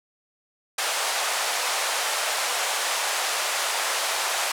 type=band-pass noise; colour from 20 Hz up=pink; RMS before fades=-26 dBFS; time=0.78-4.52 s; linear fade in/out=5 ms; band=620 to 11000 Hz; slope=24 dB/octave; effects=none